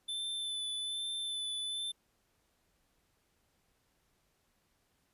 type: tone with vibrato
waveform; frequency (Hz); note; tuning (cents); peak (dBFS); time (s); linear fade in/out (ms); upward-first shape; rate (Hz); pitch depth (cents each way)
square; 3520; A7; 0; -36; 0.08-1.92; 10; sine; 1.2; 19
effects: pink hiss -75 dBFS RMS until 5.13 s + resampled to 32000 Hz